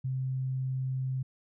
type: tone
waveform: sine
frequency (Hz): 130.81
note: C3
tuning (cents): 0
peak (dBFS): -29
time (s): 0.04-1.23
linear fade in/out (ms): 10
effects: none